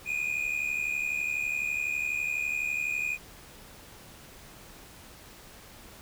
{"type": "tone pair together", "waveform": "triangle", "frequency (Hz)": [2417, 2489], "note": ["D7", "D#7"], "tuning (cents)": [49, 0], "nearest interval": "minor second", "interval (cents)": 51, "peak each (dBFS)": [-30, -29], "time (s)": [0.05, 3.18], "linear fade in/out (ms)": 50, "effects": ["pink hiss -50 dBFS RMS until 6.01 s"]}